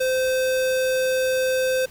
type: tone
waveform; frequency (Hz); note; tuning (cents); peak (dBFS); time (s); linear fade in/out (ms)
square; 517; C5; -21; -20; 0-1.86; 10
effects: pink hiss -47 dBFS RMS until 1.9 s